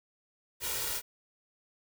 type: noise with comb filter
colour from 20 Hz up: white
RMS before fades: -34 dBFS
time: 0.6-1.02 s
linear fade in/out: 50 ms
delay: 2.1 ms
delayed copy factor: +0.65
effects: none